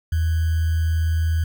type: tone with sample-and-hold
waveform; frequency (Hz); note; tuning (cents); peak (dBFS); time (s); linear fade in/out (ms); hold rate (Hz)
sine; 81.1; E2; -28; -17; 0.12-1.44; 5; 1575
effects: none